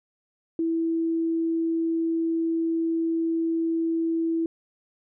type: tone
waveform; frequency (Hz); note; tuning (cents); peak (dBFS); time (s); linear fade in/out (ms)
sine; 328.9; E4; -4; -22; 0.59-4.46; 2
effects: none